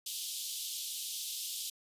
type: high-pass noise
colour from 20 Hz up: pink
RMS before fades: -39 dBFS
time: 0.06-1.7 s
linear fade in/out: 5 ms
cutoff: 3100 Hz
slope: 48 dB/octave
effects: resampled to 32000 Hz